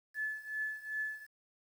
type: tone with tremolo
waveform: sine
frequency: 1729 Hz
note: A6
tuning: 31 cents flat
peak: -32 dBFS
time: 0.14-1.27 s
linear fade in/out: 50 ms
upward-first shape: triangle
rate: 2.6 Hz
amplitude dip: 90%
effects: 10-bit